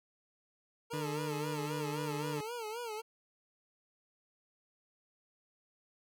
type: tone with vibrato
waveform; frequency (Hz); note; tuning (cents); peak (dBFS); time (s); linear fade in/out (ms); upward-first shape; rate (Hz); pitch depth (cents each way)
25% pulse; 454.2; A#4; -45; -35; 0.9-3.02; 20; sine; 3.8; 120
type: tone with pitch glide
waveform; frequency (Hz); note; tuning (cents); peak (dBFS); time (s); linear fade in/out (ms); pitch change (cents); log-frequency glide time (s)
20% pulse; 150.1 to 148.81; D3 to D3; +38 to +23; -32; 0.93-2.41; 5; -15; 1.29-2.27
effects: none